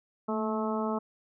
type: harmonic tone with a mistuned harmonic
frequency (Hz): 216.9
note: A3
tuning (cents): -25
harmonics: 1 / 2 / 3 / 4 / 5 / 6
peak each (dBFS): -31 / -34 / -36 / -37 / -38 / -39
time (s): 0.28-0.99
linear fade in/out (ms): 10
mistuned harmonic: 1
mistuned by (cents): +39
effects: none